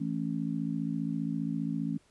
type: chord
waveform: sine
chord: A major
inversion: second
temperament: just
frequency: 165 / 220 / 275 Hz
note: E3 / A3 / C#4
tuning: +2 / 0 / -14 cents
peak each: -34 dBFS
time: 0-1.98 s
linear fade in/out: 10 ms
effects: pink hiss -66 dBFS RMS until 2.1 s + resampled to 24000 Hz